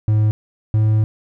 triangle tone pair in turn, 107.3 / 108.3 Hz, A2 / A2, -43 / -27 cents, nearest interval unison, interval 16 cents, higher second, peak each -10 dBFS, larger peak neither, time 0.08-0.31 / 0.74-1.04 s, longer second, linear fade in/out 0 ms, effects none

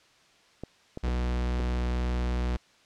clicks, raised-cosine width 2 ms, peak -22 dBFS, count 4, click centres 0.636 / 0.974 / 1.082 / 1.601 s
45% pulse tone, 61.1 Hz, B1, 18 cents flat, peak -26 dBFS, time 1.03-2.57 s, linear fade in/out 10 ms
effects white hiss -60 dBFS RMS until 2.85 s + low-pass 5000 Hz 12 dB/octave

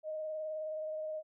sine tone with vibrato, 622.3 Hz, D#5, in tune, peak -36 dBFS, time 0.03-1.23 s, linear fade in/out 50 ms, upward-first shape sine, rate 19 Hz, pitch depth 19 cents each way, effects none

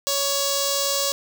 5% pulse tone with notch filter, 559 Hz, C#5, 14 cents sharp, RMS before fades -23 dBFS, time 0.07-1.12 s, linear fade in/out 0 ms, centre 2000 Hz, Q 0.53, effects 8-bit

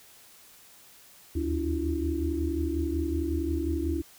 sine tone cluster, 75.1 / 80.6 / 287.6 / 332 / 363 Hz, D2 / E2 / D4 / E4 / F#4, +39 / -38 / -36 / +12 / -33 cents, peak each -30 / -38 / -33 / -30 / -39 dBFS, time 1.35-4.02 s, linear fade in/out 10 ms, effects white hiss -54 dBFS RMS until 4.18 s

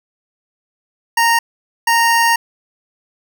25% pulse tone bursts at uneven times, 927 Hz, A#5, 10 cents flat, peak -7 dBFS, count 2, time 1.17-1.39 / 1.87-2.36 s, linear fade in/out 5 ms, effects none

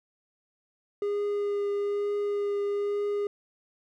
triangle tone with vibrato, 407.9 Hz, G#4, 31 cents flat, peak -24 dBFS, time 1.02-3.27 s, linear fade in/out 2 ms, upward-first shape triangle, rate 1.1 Hz, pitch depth 12 cents each way, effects none

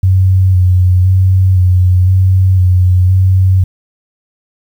sine tone with vibrato, 92.5 Hz, F#2, in tune, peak -5 dBFS, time 0.03-3.64 s, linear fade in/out 5 ms, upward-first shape square, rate 0.98 Hz, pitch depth 26 cents each way, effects 7-bit

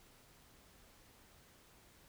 silence, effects pink hiss -64 dBFS RMS until 2.08 s

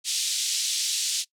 pink band-pass noise, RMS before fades -27 dBFS, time 0.04-1.25 s, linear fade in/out 50 ms, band 3400 to 9000 Hz, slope 24 dB/octave, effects noise-tail reverb RT60 0.1 s tail -21 dB re dry

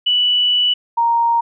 sine tone pair in turn, 2960 / 932.3 Hz, F#7 / A#5, 0 / 0 cents, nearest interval octave + minor sixth, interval 2000 cents, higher first, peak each -12 dBFS, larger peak neither, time 0.06-0.74 / 0.97-1.41 s, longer first, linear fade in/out 10 ms, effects none

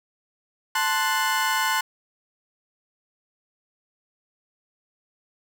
30% pulse chord, F# diminished, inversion first, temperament equal, 880 / 1046.5 / 1480 Hz, A5 / C6 / F#6, 0 / 0 / 0 cents, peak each -23 dBFS, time 0.75-1.81 s, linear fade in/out 5 ms, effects none

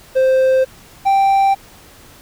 triangle tone pair in turn, 523 / 783.6 Hz, C5 / G5, -1 / -1 cents, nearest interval perfect fifth, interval 700 cents, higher second, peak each -8 dBFS, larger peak neither, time 0.15-0.65 / 1.05-1.55 s, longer neither, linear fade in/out 20 ms, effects pink hiss -43 dBFS RMS until 2.21 s

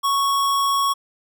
square tone, 1108.7 Hz, C#6, in tune, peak -18 dBFS, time 0.03-0.94 s, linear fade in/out 20 ms, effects none

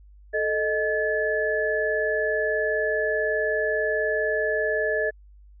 sine tone cluster, 437.6 / 619 / 1722 Hz, A4 / D#5 / A6, -9 / -9 / -38 cents, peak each -26 dBFS, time 0.33-5.11 s, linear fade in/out 20 ms, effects added 50 Hz sine -47 dBFS peak until 5.6 s

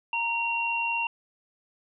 sine tone pair together, 932.3 / 2752 Hz, A#5 / F7, 0 / -26 cents, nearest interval octave + perfect fifth, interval 1874 cents, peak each -29 / -27 dBFS, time 0.13-1.07 s, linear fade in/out 2 ms, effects none

